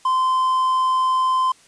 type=tone with quantisation; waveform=triangle; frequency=1034 Hz; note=C6; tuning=21 cents flat; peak=-14 dBFS; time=0.05-1.52 s; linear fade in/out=5 ms; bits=7; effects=white hiss -52 dBFS RMS until 1.67 s + resampled to 22050 Hz